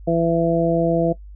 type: harmonic tone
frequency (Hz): 167.2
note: E3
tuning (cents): +25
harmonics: 1 / 2 / 3 / 4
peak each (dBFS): -21 / -21 / -21 / -21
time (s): 0.07-1.13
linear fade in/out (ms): 10
effects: noise-tail reverb RT60 0.1 s tail -19 dB re dry + added 50 Hz sine -36 dBFS peak until 1.35 s